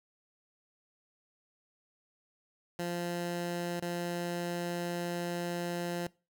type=tone with dropouts; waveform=15% pulse; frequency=173.8 Hz; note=F3; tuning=8 cents flat; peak=-27 dBFS; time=2.79-6.07 s; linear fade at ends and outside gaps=2 ms; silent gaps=3.798-3.823 s; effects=noise-tail reverb RT60 0.3 s tail -22 dB re dry